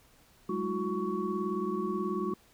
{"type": "tone cluster", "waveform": "sine", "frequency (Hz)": [192.6, 211, 324.4, 363.3, 1120], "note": ["G3", "G#3", "E4", "F#4", "C#6"], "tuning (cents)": [-30, 28, -28, -32, 18], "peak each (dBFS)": [-37, -36, -39, -33, -37], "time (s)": [0.49, 2.34], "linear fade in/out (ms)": 5, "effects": ["pink hiss -62 dBFS RMS until 2.53 s"]}